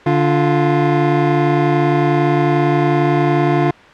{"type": "tone pair together", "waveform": "25% pulse", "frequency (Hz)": [145.89, 349.2], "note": ["D3", "F4"], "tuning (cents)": [-11, 0], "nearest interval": "octave + minor third", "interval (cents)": 1511, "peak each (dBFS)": -11, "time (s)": [0.06, 3.71], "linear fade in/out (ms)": 5, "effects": ["white hiss -40 dBFS RMS until 3.93 s", "low-pass 2000 Hz 12 dB/octave"]}